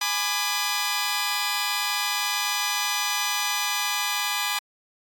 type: chord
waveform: 10% pulse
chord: G# diminished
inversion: none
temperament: just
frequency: 830.6 / 996.7 / 1196.1 Hz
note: G#5 / B5 / D6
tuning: 0 / +16 / +31 cents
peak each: -20 dBFS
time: 0.01-4.59 s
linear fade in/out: 5 ms
effects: AAC 64 kbps